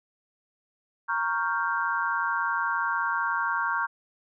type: chord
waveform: sine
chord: G half-diminished seventh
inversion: first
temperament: equal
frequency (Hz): 932.3 / 1108.7 / 1396.9 / 1568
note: Bb5 / Db6 / F6 / G6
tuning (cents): 0 / 0 / 0 / 0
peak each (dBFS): -30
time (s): 1.08-3.87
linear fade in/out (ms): 20
effects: none